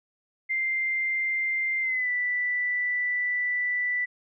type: tone with pitch glide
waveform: sine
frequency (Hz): 2093 to 1975.5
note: C7 to B6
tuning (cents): 0 to 0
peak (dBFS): -24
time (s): 0.49-4.06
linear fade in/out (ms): 20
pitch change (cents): -100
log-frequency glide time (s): 1.81-2.1
effects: none